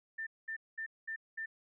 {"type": "tone bursts", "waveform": "sine", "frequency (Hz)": 1789, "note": "A6", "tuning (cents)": 28, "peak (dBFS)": -37, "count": 5, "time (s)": [0.18, 1.46], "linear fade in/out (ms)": 10, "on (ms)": 88, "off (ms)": 210, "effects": []}